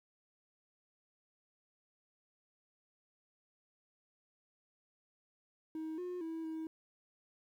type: tone with pitch steps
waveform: triangle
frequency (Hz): 316.9 / 359 / 325.1 / 319.6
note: D#4 / F4 / E4 / D#4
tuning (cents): +32 / +48 / -24 / +47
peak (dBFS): -36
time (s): 5.75-6.67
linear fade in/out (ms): 2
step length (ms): 230
effects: tanh soft clip ceiling -32 dBFS + 12-bit